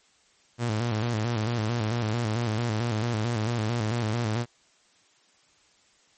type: tone with vibrato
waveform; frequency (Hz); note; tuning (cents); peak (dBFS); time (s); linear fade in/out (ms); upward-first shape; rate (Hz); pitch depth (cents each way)
sawtooth; 113.4; A#2; -47; -21; 0.58-4.46; 50; square; 4.5; 87
effects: white hiss -62 dBFS RMS until 6.17 s + MP3 32 kbps